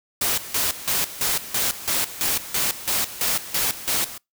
white noise with tremolo, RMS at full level -22 dBFS, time 0.21-4.18 s, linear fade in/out 5 ms, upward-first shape square, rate 3 Hz, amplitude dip 80%, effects noise-tail reverb RT60 0.2 s tail -26 dB re dry

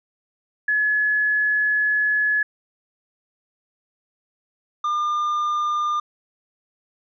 sine / triangle tone pair in turn, 1702 / 1203.5 Hz, G#6 / D6, +42 / +42 cents, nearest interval tritone, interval 600 cents, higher first, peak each -17 / -18 dBFS, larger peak first, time 0.68-2.43 / 4.84-6 s, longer first, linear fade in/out 5 ms, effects resampled to 16000 Hz

